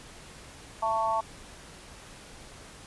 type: harmonic tone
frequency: 222.4 Hz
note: A3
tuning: 19 cents sharp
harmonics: 3 / 4 / 5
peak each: -31 / -27 / -30 dBFS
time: 0.82-1.21 s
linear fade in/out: 10 ms
effects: pink hiss -48 dBFS RMS until 2.86 s + resampled to 24000 Hz